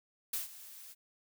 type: noise with ADSR envelope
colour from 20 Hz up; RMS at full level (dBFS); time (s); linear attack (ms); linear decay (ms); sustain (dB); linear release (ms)
blue; -34; 0.33-0.95; 6; 140; -17; 34
effects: none